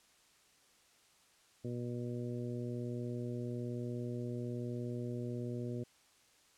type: harmonic tone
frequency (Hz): 121.1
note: B2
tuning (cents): -34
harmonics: 1 / 2 / 3 / 4 / 5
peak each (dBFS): -40 / -42 / -44 / -48 / -52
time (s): 1.64-5.84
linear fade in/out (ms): 10
effects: white hiss -67 dBFS RMS until 6.57 s + low-pass 9000 Hz 12 dB/octave